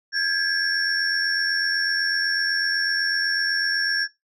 sine tone cluster, 1606 / 1694 / 5480 Hz, G6 / G#6 / F8, +41 / +34 / -34 cents, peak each -24 dBFS, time 0.12-4.08 s, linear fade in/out 50 ms, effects noise-tail reverb RT60 0.2 s tail -22 dB re dry + tanh soft clip ceiling -14 dBFS

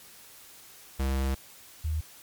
square / sine tone pair in turn, 66.9 / 78.16 Hz, C2 / D#2, +39 / +8 cents, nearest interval minor third, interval 269 cents, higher second, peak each -26 dBFS, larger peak neither, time 0.99-1.35 / 1.84-2.01 s, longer first, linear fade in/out 10 ms, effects white hiss -51 dBFS RMS until 2.22 s + MP3 96 kbps

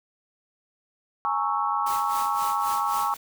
sine chord, A# half-diminished seventh, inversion third, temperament equal with one note detuned, 830.6 / 917.9 / 1108.7 / 1318.5 Hz, G#5 / A#5 / C#6 / E6, 0 / -27 / 0 / 0 cents, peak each -28 / -30 / -26 / -30 dBFS, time 1.25-3.14 s, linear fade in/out 0 ms
white noise with tremolo, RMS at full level -35 dBFS, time 1.86-3.17 s, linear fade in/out 5 ms, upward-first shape sine, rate 3.8 Hz, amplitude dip 75%
effects none

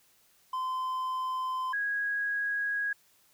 triangle / sine tone pair in turn, 1030 / 1652.1 Hz, C6 / G#6, -28 / -10 cents, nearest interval minor sixth, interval 818 cents, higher second, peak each -28 dBFS, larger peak neither, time 0.53-1.73 / 1.73-2.93 s, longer neither, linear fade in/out 5 ms, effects white hiss -65 dBFS RMS until 3.33 s

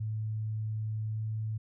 sine tone with pitch glide, 108.7 to 109.33 Hz, A2 to A2, -21 to -11 cents, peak -31 dBFS, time 0-1.58 s, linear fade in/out 10 ms, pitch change +10 cents, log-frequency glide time 1.09-1.21 s, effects none

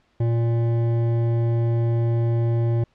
triangle tone with hard clipping, 116.54 Hz, A#2, in tune, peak -20 dBFS, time 0.2-2.84 s, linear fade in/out 5 ms, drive 15 dB, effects pink hiss -64 dBFS RMS until 2.94 s + low-pass 4000 Hz 12 dB/octave

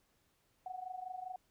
sine tone with amplitude modulation, 740 Hz, F#5, in tune, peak -38 dBFS, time 0.66-1.36 s, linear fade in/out 2 ms, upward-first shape sine, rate 25 Hz, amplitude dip 80%, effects pink hiss -75 dBFS RMS until 1.5 s

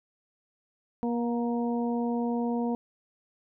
harmonic tone with a mistuned harmonic, 237.6 Hz, A#3, 33 cents sharp, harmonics 1 / 2 / 3 / 4, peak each -27 / -33 / -37 / -39 dBFS, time 1.03-2.75 s, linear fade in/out 0 ms, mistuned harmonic 4, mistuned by -26 cents, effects none

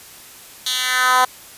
10% pulse tone with high-pass filter sweep, 253.9 Hz, B3, 48 cents sharp, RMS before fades -17 dBFS, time 0.66-1.25 s, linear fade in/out 5 ms, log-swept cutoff 3800 to 830 Hz, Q 2.2, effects white hiss -41 dBFS RMS until 1.57 s + resampled to 32000 Hz

